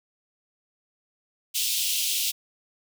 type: high-pass noise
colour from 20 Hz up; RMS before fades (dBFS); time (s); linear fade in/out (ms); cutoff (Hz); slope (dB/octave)
pink; -26; 1.54-2.32; 20; 2700; 48
effects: none